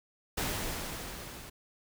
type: noise with level ramp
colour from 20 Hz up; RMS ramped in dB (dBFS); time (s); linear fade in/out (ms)
pink; -32 to -47; 0.37-1.5; 10
effects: none